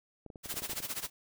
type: clicks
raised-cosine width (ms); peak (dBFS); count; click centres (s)
2; -33; 10; 0.263 / 0.302 / 0.358 / 0.458 / 0.541 / 0.571 / 0.621 / 0.696 / 0.732 / 0.803
type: noise with tremolo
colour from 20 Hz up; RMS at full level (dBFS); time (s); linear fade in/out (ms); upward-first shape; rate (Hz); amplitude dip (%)
white; -35; 0.43-1.1; 50; sine; 15; 85
effects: none